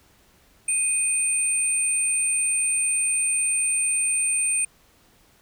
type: tone pair together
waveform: sine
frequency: 2489 / 8858 Hz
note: D#7 / C#9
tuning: 0 / -2 cents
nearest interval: octave + minor seventh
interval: 2198 cents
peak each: -27 / -20 dBFS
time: 0.68-4.65 s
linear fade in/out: 5 ms
effects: tanh soft clip ceiling -13 dBFS + pink hiss -58 dBFS RMS until 5.41 s